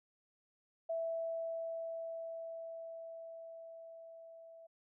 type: tone with level ramp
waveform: sine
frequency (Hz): 659.3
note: E5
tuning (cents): 0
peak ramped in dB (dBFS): -34 to -53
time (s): 0.89-4.67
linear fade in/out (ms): 10
effects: none